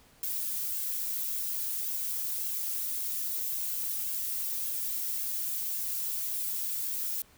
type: noise with flanger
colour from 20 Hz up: violet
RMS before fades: -33 dBFS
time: 0.23-7.22 s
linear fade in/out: 2 ms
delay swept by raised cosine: 1.8 to 3 ms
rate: 1.8 Hz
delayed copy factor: +0.7
effects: pink hiss -60 dBFS RMS until 7.37 s